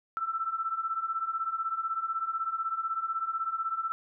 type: beating tone pair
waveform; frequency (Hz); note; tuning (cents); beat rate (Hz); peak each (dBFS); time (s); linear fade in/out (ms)
sine; 1318.5 / 1334.5; E6 / E6; 0 / +21; 16; -34 / -31; 0.17-3.92; 0
effects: none